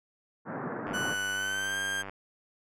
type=band-pass noise; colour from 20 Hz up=pink; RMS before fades=-36 dBFS; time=0.45-1.16 s; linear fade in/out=50 ms; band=130 to 1700 Hz; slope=48 dB/octave
type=click train; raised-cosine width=0.5 ms; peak=-25 dBFS; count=121; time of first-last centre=0.87-2.096 s; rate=97.9 Hz
type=tone with pitch glide; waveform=35% pulse; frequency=1488 to 1594.8 Hz; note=F#6 to G6; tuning=+9 to +29 cents; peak=-28 dBFS; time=0.93-2.03 s; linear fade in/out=20 ms; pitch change=+120 cents; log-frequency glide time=1.33-1.78 s
effects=low-pass 12000 Hz 12 dB/octave